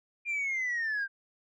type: linear sweep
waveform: sine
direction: down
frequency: 2413 to 1568 Hz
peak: -27 dBFS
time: 0.25-1.08 s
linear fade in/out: 50 ms
effects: tanh soft clip ceiling -27 dBFS